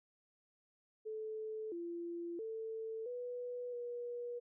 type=tone with pitch steps; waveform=sine; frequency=435.6 / 342.2 / 445.1 / 490.8 / 481.7 Hz; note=A4 / F4 / A4 / B4 / B4; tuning=-17 / -35 / +20 / -11 / -43 cents; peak=-40 dBFS; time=1.05-4.4 s; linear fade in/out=20 ms; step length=670 ms; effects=none